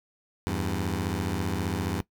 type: beating tone pair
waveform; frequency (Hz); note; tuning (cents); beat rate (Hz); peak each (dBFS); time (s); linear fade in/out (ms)
15% pulse; 83.6 / 98.6; E2 / G2; +25 / +11; 15; -24; 0.47-2.01; 0
effects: noise-tail reverb RT60 0.1 s tail -19 dB re dry